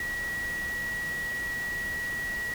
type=tone in noise; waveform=sine; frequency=1923 Hz; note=B6; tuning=47 cents flat; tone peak=-30 dBFS; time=0-2.54 s; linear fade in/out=2 ms; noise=pink; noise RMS=-41 dBFS; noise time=0-2.54 s; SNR=+8 dB; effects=none